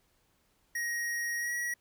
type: tone with pitch glide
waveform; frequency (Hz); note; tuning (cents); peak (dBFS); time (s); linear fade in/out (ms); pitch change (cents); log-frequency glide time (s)
square; 1884 to 1915.8; A#6 to A#6; +18 to +47; -32; 0.75-1.74; 5; +29; 1.38-1.53
effects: pink hiss -71 dBFS RMS until 1.8 s